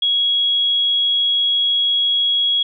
sine tone, 3322 Hz, G#7, in tune, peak -14 dBFS, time 0.02-2.63 s, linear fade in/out 5 ms, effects none

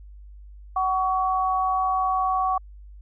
sine tone pair together, 751 / 1125.2 Hz, F#5 / C#6, +26 / +26 cents, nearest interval perfect fifth, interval 700 cents, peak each -23 dBFS, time 0.76-2.58 s, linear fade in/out 5 ms, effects added 50 Hz sine -41 dBFS peak until 3.01 s

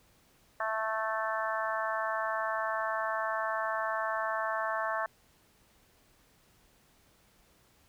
harmonic tone, 220 Hz, A3, in tune, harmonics 3 / 4 / 5 / 6 / 7 / 8, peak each -35 / -38 / -35 / -39 / -39 / -38 dBFS, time 0.6-5.06 s, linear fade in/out 2 ms, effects pink hiss -65 dBFS RMS until 7.88 s

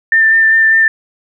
sine tone with vibrato, 1789 Hz, A6, 28 cents sharp, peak -6 dBFS, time 0.12-0.88 s, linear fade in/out 2 ms, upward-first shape sine, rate 5 Hz, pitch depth 14 cents each way, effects none

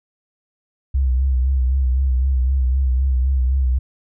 sine tone with vibrato, 65 Hz, C2, 11 cents flat, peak -14 dBFS, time 0.94-3.79 s, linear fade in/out 10 ms, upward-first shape sine, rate 3.9 Hz, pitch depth 66 cents each way, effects none

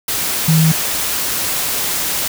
sine tone in noise, 160 Hz, D#3, 49 cents sharp, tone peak -9 dBFS, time 0.48-0.72 s, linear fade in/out 5 ms, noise white, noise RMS -19 dBFS, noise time 0.08-2.28 s, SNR +7 dB, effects none

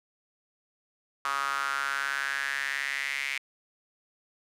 sawtooth tone with high-pass filter sweep, 138.59 Hz, C#3, in tune, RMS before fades -31 dBFS, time 1.25-3.38 s, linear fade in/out 0 ms, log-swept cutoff 1200 to 2200 Hz, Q 5.6, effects low-pass 11000 Hz 12 dB/octave

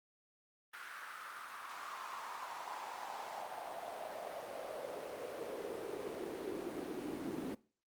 brown noise with high-pass filter sweep, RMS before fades -44 dBFS, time 0.73-7.55 s, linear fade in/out 10 ms, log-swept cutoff 1500 to 280 Hz, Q 3.9, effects noise-tail reverb RT60 0.4 s tail -21 dB re dry + Opus 32 kbps

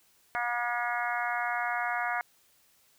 harmonic tone, 240 Hz, B3, 49 cents flat, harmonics 3 / 4 / 5 / 6 / 7 / 8 / 9, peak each -33 / -37 / -37 / -35 / -36 / -40 / -38 dBFS, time 0.35-2.21 s, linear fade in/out 0 ms, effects white hiss -65 dBFS RMS until 2.98 s

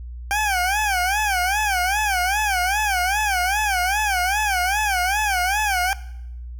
20% pulse tone with vibrato, 784 Hz, G5, in tune, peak -14 dBFS, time 0.31-5.93 s, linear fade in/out 0 ms, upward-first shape sine, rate 2.5 Hz, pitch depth 160 cents each way, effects noise-tail reverb RT60 0.8 s tail -19 dB re dry + added 60 Hz sine -31 dBFS peak until 6.59 s

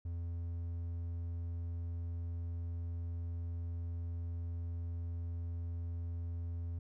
triangle tone, 85 Hz, F2, 46 cents flat, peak -35 dBFS, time 0.05-6.79 s, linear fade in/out 5 ms, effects none

